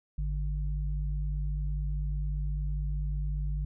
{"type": "tone pair together", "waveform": "sine", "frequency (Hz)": [51.97, 147], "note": ["G#1", "D3"], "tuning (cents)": [2, 2], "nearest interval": "octave + tritone", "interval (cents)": 1800, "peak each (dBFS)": [-29, -36], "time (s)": [0.18, 3.65], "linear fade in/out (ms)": 5, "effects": []}